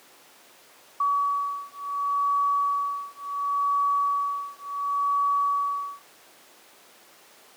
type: beating tone pair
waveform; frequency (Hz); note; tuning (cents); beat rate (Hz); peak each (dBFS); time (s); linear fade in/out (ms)
sine; 1135 / 1135.7; C#6 / C#6; +41 / +42; 0.7; -26; 1-6.02; 5
effects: pink hiss -52 dBFS RMS until 7.56 s + high-pass 400 Hz 12 dB/octave